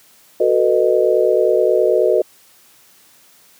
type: chord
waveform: sine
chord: B dominant seventh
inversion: second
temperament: just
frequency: 370.4 / 444.5 / 493.9 / 617.4 Hz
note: F#4 / A4 / B4 / D#5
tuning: +2 / +18 / 0 / -14 cents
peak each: -17 dBFS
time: 0.4-2.22 s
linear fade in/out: 5 ms
effects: white hiss -50 dBFS RMS until 3.59 s + high-pass 100 Hz 12 dB/octave